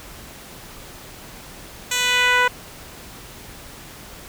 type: tone with band-pass filter sweep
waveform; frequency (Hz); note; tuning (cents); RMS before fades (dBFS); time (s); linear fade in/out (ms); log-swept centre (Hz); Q
10% pulse; 495.5; B4; +6; -18; 1.91-2.48; 5; 6400 to 1100; 0.92
effects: pink hiss -40 dBFS RMS until 4.28 s